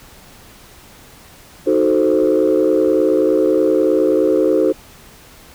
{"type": "chord", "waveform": "sine", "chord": "D# diminished seventh", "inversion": "none", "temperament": "equal", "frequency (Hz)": [311.1, 370, 440, 523.3], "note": ["D#4", "F#4", "A4", "C5"], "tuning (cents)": [0, 0, 0, 0], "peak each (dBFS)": -16, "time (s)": [1.66, 4.73], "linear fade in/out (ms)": 20, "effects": ["tanh soft clip ceiling -5 dBFS", "pink hiss -43 dBFS RMS until 5.54 s"]}